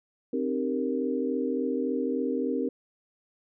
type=chord; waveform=sine; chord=C minor seventh; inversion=none; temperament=equal with one note detuned; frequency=261.6 / 305.1 / 392 / 466.2 Hz; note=C4 / Eb4 / G4 / Bb4; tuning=0 / -34 / 0 / 0 cents; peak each=-29 / -33 / -33 / -31 dBFS; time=0.33-2.69 s; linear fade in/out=5 ms; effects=none